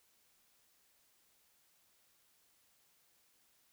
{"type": "silence", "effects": ["white hiss -72 dBFS RMS until 3.72 s"]}